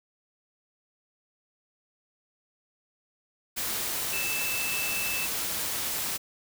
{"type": "tone in noise", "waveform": "sine", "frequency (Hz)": 2637, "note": "E7", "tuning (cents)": 0, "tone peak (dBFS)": -31, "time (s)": [4.12, 5.27], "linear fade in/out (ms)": 20, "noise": "white", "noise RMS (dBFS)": -31, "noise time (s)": [3.56, 6.18], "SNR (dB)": -3, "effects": []}